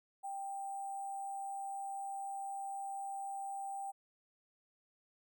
sine tone with sample-and-hold, 787 Hz, G5, 7 cents sharp, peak -39 dBFS, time 0.23-3.92 s, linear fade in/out 20 ms, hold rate 8820 Hz, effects none

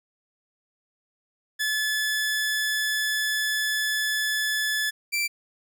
sawtooth tone pair in turn, 1725 / 2343 Hz, A6 / D7, -35 / -5 cents, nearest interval perfect fourth, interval 530 cents, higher second, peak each -20 dBFS, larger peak neither, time 1.59-4.91 / 5.12-5.28 s, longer first, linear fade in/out 20 ms, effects none

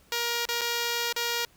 5% pulse tone with dropouts, 472.4 Hz, A#4, 23 cents sharp, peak -15 dBFS, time 0.12-1.45 s, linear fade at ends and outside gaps 1 ms, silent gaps 0.454-0.488 / 0.61-0.615 / 1.126-1.163 s, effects pink hiss -60 dBFS RMS until 1.56 s

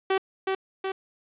sawtooth tone with echo, 383.2 Hz, G4, 39 cents flat, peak -17 dBFS, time 0.1-0.18 s, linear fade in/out 5 ms, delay 370 ms, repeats 2, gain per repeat -3 dB, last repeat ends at 0.92 s, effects resampled to 8000 Hz + 8-bit

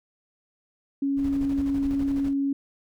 sine tone, 277.2 Hz, C#4, in tune, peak -22 dBFS, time 1.02-2.53 s, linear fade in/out 5 ms
brown noise with tremolo, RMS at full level -35 dBFS, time 1.16-2.34 s, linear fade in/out 50 ms, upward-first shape square, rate 12 Hz, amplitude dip 55%
effects none

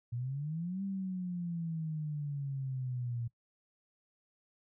sine exponential two-way sweep, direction up then down, 116.54 to 197.6 to 116.54 Hz, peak -34 dBFS, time 0.12-3.28 s, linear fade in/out 10 ms, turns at 0.83 s, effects noise-tail reverb RT60 0.1 s tail -21 dB re dry

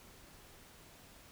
silence, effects pink hiss -58 dBFS RMS until 1.31 s

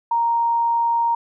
sine tone, 932.3 Hz, A#5, in tune, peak -16 dBFS, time 0.11-1.15 s, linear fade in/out 5 ms, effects none

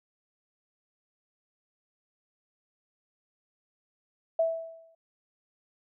sine tone with exponential decay, 656 Hz, E5, 9 cents flat, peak -20 dBFS, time 4.39-4.95 s, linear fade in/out 5 ms, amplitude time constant 120 ms, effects none

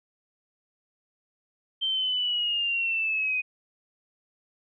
sine linear sweep, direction down, 3137 to 2489 Hz, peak -24 dBFS, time 1.81-3.42 s, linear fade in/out 20 ms, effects none

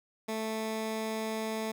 15% pulse tone, 220.1 Hz, A3, 1 cent sharp, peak -26 dBFS, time 0.28-1.72 s, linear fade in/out 10 ms, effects none

